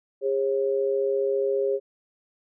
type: tone pair together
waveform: sine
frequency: 406.4 / 541 Hz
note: G#4 / C#5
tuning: -38 / -42 cents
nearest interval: perfect fourth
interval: 496 cents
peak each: -23 / -26 dBFS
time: 0.21-1.8 s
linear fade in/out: 50 ms
effects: none